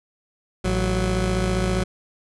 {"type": "tone pair together", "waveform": "20% pulse", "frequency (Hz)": [55, 185], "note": ["A1", "F#3"], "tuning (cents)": [0, 0], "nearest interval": "octave + major sixth", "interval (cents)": 2100, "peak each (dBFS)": -18, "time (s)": [0.64, 1.84], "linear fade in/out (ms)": 10, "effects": ["resampled to 24000 Hz"]}